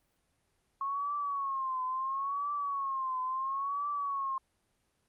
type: tone with vibrato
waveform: sine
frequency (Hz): 1090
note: C#6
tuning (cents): -29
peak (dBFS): -31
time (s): 0.81-4.38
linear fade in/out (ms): 2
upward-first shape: triangle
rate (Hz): 0.73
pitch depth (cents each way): 120
effects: pink hiss -75 dBFS RMS until 5.08 s + Opus 32 kbps